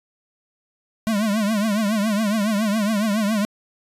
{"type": "tone with vibrato", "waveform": "square", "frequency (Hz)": 211.6, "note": "G#3", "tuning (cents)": 33, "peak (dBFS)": -19, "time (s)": [1.07, 3.45], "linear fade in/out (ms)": 0, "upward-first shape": "triangle", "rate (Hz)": 7.2, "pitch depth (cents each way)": 140, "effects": ["resampled to 32000 Hz"]}